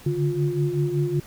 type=tone cluster; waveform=sine; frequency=142.2 / 147.5 / 353.1 Hz; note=C#3 / D3 / F4; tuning=+45 / +8 / +19 cents; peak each=-25 dBFS; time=0.06-1.2 s; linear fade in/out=5 ms; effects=pink hiss -47 dBFS RMS until 1.26 s